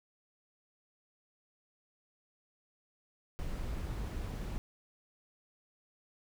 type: noise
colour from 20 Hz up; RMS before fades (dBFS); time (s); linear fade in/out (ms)
brown; -38; 3.39-4.58; 0
effects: none